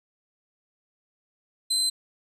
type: tone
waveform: 30% pulse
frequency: 4074 Hz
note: C8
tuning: 47 cents flat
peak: -19 dBFS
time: 1.7-1.9 s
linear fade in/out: 10 ms
effects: resampled to 32000 Hz